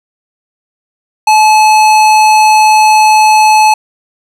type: tone with hard clipping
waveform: sine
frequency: 861 Hz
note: A5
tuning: 38 cents flat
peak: -5 dBFS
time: 1.27-3.74 s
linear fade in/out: 5 ms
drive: 17 dB
effects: none